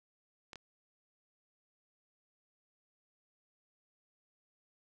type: clicks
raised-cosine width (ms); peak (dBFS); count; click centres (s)
0.2; -29; 2; 0.532 / 0.557
effects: none